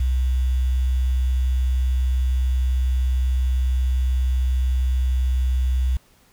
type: tone with quantisation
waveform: sine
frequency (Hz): 63.6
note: C2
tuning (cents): -48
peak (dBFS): -17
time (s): 0-5.97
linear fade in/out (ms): 5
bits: 7
effects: pink hiss -57 dBFS RMS until 6.32 s